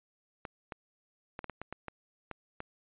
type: clicks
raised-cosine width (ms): 0.5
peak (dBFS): -24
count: 10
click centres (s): 0.452 / 0.722 / 1.391 / 1.443 / 1.497 / 1.616 / 1.726 / 1.883 / 2.313 / 2.604
effects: resampled to 8000 Hz